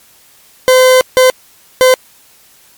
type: tone bursts at uneven times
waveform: 40% pulse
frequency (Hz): 513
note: C5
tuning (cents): -34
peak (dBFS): -3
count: 3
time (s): 0.68-1.01 / 1.17-1.3 / 1.81-1.94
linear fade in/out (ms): 0
effects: white hiss -45 dBFS RMS until 2.77 s + MP3 96 kbps